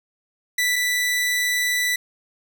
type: tone pair in turn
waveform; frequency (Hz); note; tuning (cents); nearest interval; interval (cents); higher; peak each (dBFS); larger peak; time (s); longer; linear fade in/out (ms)
sawtooth; 1975.5 / 1975.5; B6 / B6; 0 / 0; unison; 0; neither; -15 / -16; first; 0.58-0.76 / 0.76-1.96; second; 5
effects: none